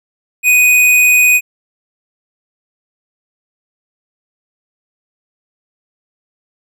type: tone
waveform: square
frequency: 2489 Hz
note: D#7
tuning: in tune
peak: -7 dBFS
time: 0.43-1.41 s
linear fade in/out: 50 ms
effects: none